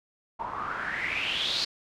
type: noise with low-pass filter sweep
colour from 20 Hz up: white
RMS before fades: -31 dBFS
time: 0.39-1.65 s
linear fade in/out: 10 ms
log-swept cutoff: 900 to 4500 Hz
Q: 6.4
effects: none